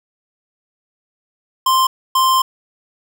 square tone pair in turn, 1046.5 / 1046.5 Hz, C6 / C6, 0 / 0 cents, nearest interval unison, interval 0 cents, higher neither, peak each -12 dBFS, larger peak neither, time 1.66-1.87 / 2.15-2.42 s, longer second, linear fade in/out 5 ms, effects none

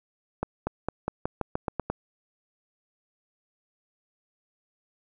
accelerating click train, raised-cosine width 1 ms, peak -13 dBFS, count 10, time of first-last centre 0.43-1.9 s, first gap 240 ms, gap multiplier 0.9, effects none

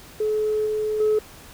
sine tone with level steps, 428.5 Hz, A4, 46 cents flat, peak -19 / -21 / -15 dBFS, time 0.2-1.19 s, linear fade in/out 5 ms, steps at 0.66 / 1 s, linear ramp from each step 2 ms, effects tanh soft clip ceiling -14 dBFS + pink hiss -45 dBFS RMS until 1.53 s

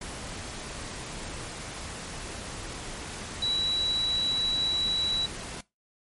sine tone in noise, 3921 Hz, B7, 13 cents flat, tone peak -25 dBFS, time 3.42-5.26 s, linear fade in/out 5 ms, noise pink, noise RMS -38 dBFS, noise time 0.01-5.61 s, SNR +10 dB, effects noise-tail reverb RT60 0.2 s tail -20 dB re dry + MP3 48 kbps

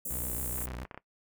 white band-stop noise, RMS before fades -36 dBFS, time 0.05-0.66 s, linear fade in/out 5 ms, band 570 to 7400 Hz, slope 48 dB/octave
sawtooth tone with vibrato, 62 Hz, B1, 7 cents sharp, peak -34 dBFS, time 0.1-0.85 s, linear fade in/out 10 ms, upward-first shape sine, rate 7.2 Hz, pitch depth 83 cents each way
clicks, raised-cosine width 0.5 ms, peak -27 dBFS, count 11, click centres 0.582 / 0.616 / 0.679 / 0.71 / 0.743 / 0.788 / 0.82 / 0.852 / 0.912 / 0.945 / 0.976 s
effects noise-tail reverb RT60 0.1 s tail -19 dB re dry

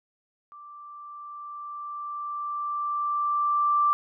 sine tone with level ramp, 1174.7 Hz, D6, in tune, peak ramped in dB -43 to -18 dBFS, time 0.52-3.93 s, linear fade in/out 0 ms, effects none

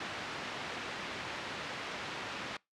white band-pass noise, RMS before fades -41 dBFS, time 0-2.57 s, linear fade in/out 5 ms, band 100 to 2600 Hz, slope 12 dB/octave, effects noise-tail reverb RT60 0.2 s tail -24 dB re dry + low-pass 7000 Hz 12 dB/octave

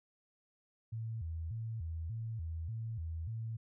sine tone with vibrato, 95.9 Hz, G2, 37 cents flat, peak -37 dBFS, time 0.92-3.57 s, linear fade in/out 10 ms, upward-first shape square, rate 1.7 Hz, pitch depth 280 cents each way, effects none

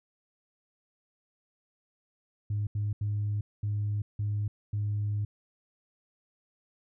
sine tone bursts at uneven times, 103.83 Hz, G#2, in tune, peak -26 dBFS, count 6, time 2.5-2.67 / 2.75-2.93 / 3.01-3.41 / 3.63-4.02 / 4.19-4.48 / 4.73-5.25 s, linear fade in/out 5 ms, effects tanh soft clip ceiling -24 dBFS

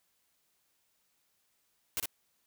white noise with echo, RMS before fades -33 dBFS, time 1.97-2 s, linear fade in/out 0 ms, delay 57 ms, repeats 1, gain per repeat -2 dB, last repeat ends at 2.057 s, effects white hiss -75 dBFS RMS until 2.46 s

